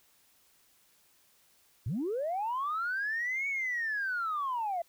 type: linear two-way sweep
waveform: sine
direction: up then down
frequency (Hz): 89.3 to 2248 to 660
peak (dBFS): -29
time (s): 1.86-4.82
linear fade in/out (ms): 5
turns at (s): 3.48
effects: tanh soft clip ceiling -26 dBFS + white hiss -66 dBFS RMS until 4.88 s